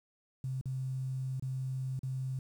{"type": "tone with dropouts", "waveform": "sine", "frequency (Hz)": 131.1, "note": "C3", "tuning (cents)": 4, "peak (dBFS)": -33, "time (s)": [0.44, 2.39], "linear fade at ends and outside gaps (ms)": 2, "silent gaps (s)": [[0.612, 0.656], [1.397, 1.424], [1.992, 2.032]], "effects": ["10-bit"]}